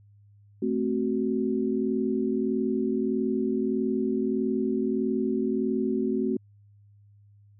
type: chord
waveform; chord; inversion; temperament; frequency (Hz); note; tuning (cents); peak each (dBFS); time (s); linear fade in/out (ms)
sine; F# diminished; first; equal with one note detuned; 220 / 261.6 / 373.2; A3 / C4 / F#4; 0 / 0 / +15; -28; 0.62-6.37; 5
effects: added 102 Hz sine -53 dBFS peak until 7.59 s

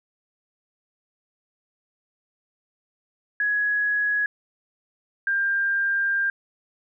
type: tone pair in turn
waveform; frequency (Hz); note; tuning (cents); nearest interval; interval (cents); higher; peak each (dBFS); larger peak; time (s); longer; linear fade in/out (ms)
sine; 1674 / 1595; G#6 / G6; +13 / +30; minor second; 83; first; -20; neither; 3.4-4.26 / 5.27-6.3; second; 2
effects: none

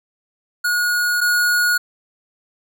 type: tone pair in turn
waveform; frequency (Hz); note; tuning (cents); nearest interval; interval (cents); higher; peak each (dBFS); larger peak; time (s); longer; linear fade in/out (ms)
square; 1447 / 1447; F#6 / F#6; -39 / -39; unison; 0; neither; -17 / -15; second; 0.64-1.21 / 1.21-1.78; neither; 10
effects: none

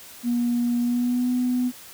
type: tone with pitch glide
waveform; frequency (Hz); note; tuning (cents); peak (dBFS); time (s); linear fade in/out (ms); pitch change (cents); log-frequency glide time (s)
sine; 240 to 249; B3 to B3; -49 to +14; -19; 0.23-1.72; 50; +63; 0.81-1.3
effects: tanh soft clip ceiling -15 dBFS + white hiss -44 dBFS RMS until 1.93 s

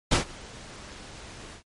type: noise with ADSR envelope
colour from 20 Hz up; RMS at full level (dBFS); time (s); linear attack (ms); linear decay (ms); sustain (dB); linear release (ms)
pink; -19; 0.11-1.63; 12; 120; -24; 92
effects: low-pass 8000 Hz 12 dB/octave + MP3 48 kbps

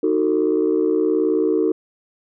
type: chord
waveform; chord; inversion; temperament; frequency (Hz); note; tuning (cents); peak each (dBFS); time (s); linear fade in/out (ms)
sine; D# diminished; none; equal with one note detuned; 311.1 / 370 / 449.5; D#4 / F#4 / A4; 0 / 0 / +37; -19; 0.03-1.72; 5
effects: tanh soft clip ceiling -9 dBFS

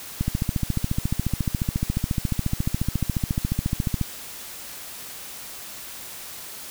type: click train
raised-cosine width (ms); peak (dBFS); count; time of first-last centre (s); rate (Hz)
5; -10; 55; 0.21-4.013; 14.2
effects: white hiss -38 dBFS RMS until 6.7 s

